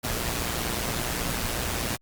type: noise with amplitude modulation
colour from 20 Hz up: pink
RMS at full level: -26 dBFS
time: 0.03-1.97 s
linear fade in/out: 20 ms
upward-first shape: sine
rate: 118 Hz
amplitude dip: 65%
effects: Opus 48 kbps